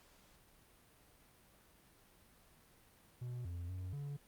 triangle tone with pitch steps, 122.9 / 86.8 / 92 / 143 Hz, B2 / F2 / F#2 / D3, -8 / -10 / -9 / -46 cents, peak -39 dBFS, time 3.21-4.17 s, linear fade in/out 10 ms, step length 240 ms, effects pink hiss -66 dBFS RMS until 4.27 s + Opus 48 kbps

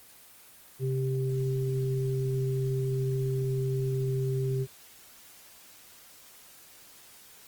sine tone pair together, 131.9 / 393.9 Hz, C3 / G4, +14 / +8 cents, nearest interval octave + perfect fifth, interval 1894 cents, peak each -27 / -32 dBFS, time 0.79-4.67 s, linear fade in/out 50 ms, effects white hiss -53 dBFS RMS until 7.47 s + Opus 24 kbps

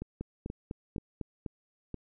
two click trains, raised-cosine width 3 ms, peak -23 / -24 dBFS, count 5 / 5, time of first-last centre 0.21-1.213 / 0.02-1.943 s, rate 3.99 / 2.08 Hz, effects none

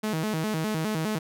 sawtooth tone with vibrato, 185 Hz, F#3, in tune, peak -22 dBFS, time 0.03-1.19 s, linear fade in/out 10 ms, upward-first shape square, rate 4.9 Hz, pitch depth 260 cents each way, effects none

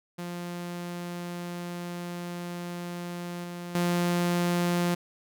sawtooth tone with level steps, 174.8 Hz, F3, 2 cents sharp, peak -30 / -32 / -20 dBFS, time 0.18-4.95 s, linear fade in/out 10 ms, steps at 3.44 / 3.75 s, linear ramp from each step 2 ms, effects none

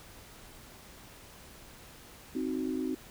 sine chord, C diminished, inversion none, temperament equal, 261.6 / 311.1 / 370 Hz, C4 / Eb4 / Gb4, 0 / 0 / 0 cents, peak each -33 / -35 / -37 dBFS, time 2.35-2.95 s, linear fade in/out 5 ms, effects pink hiss -52 dBFS RMS until 3.1 s

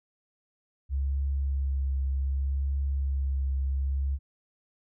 sine tone with vibrato, 68.2 Hz, C#2, 28 cents flat, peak -25 dBFS, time 0.89-4.19 s, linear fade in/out 50 ms, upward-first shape triangle, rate 0.66 Hz, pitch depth 25 cents each way, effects none

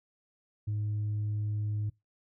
sine tone with tanh clipping, 105.2 Hz, G#2, 23 cents sharp, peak -30 dBFS, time 0.67-1.9 s, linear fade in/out 10 ms, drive 1 dB, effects noise-tail reverb RT60 0.2 s tail -22 dB re dry

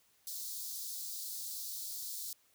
white high-pass noise, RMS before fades -42 dBFS, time 0.27-2.33 s, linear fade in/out 2 ms, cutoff 3900 Hz, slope 48 dB/octave, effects white hiss -70 dBFS RMS until 2.54 s

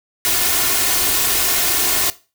white noise with comb filter, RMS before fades -17 dBFS, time 0.25-2.1 s, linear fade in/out 0 ms, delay 2.8 ms, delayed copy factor +0.55, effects noise-tail reverb RT60 0.3 s tail -17 dB re dry

